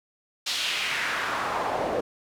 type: noise with band-pass filter sweep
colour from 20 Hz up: pink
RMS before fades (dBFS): -28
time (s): 0.46-2.01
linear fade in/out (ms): 10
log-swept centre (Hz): 4200 to 500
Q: 1.8
effects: none